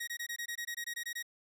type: tone bursts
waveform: sawtooth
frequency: 1890 Hz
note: A#6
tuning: 23 cents sharp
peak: -33 dBFS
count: 13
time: 0-1.227 s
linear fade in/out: 10 ms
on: 75 ms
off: 21 ms
effects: none